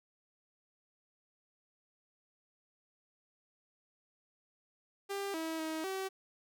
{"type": "tone with pitch steps", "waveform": "sawtooth", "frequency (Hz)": [397.4, 322.9, 317.5, 382.7], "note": ["G4", "E4", "D#4", "G4"], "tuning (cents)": [24, -36, 35, -42], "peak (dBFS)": -32, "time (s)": [5.09, 6.09], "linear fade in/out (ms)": 20, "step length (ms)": 250, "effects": []}